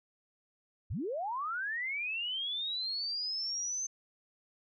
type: linear sweep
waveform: sine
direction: up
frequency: 56.7 to 6272 Hz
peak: -33 dBFS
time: 0.9-3.87 s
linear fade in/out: 10 ms
effects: none